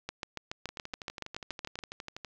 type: two click trains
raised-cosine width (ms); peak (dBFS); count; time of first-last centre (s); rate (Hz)
0.2; -23 / -18; 20 / 13; 0.69-2.247 / 0.09-1.79; 12.2 / 7.06
effects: low-pass 7000 Hz 12 dB/octave + 9-bit